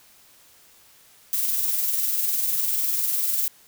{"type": "noise with tremolo", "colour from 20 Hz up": "violet", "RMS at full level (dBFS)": -22, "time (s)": [1.33, 3.48], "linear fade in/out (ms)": 0, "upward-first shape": "sine", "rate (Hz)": 20, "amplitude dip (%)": 40, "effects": ["white hiss -54 dBFS RMS until 3.67 s"]}